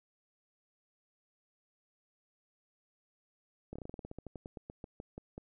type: slowing click train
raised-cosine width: 2 ms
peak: -30 dBFS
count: 20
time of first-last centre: 3.73-5.379 s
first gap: 26 ms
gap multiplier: 1.12
effects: none